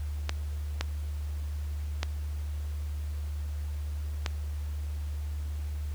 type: clicks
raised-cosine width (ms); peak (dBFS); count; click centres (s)
0.2; -12; 4; 0.294 / 0.81 / 2.031 / 4.262
effects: added 74 Hz sine -31 dBFS peak until 5.94 s + pink hiss -53 dBFS RMS until 5.94 s